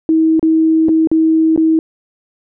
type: tone with dropouts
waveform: sine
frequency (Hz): 320.3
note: E4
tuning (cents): -50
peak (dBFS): -8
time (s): 0.09-1.79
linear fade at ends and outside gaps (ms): 1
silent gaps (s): 0.395-0.428 / 0.885-0.891 / 1.073-1.115 / 1.562-1.576
effects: none